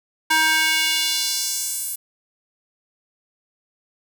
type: tone with high-pass filter sweep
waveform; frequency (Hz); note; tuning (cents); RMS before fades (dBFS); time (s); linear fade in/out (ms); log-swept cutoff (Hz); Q
square; 315.8; D#4; +26; -21; 0.3-1.96; 10; 1200 to 11000; 1.5
effects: none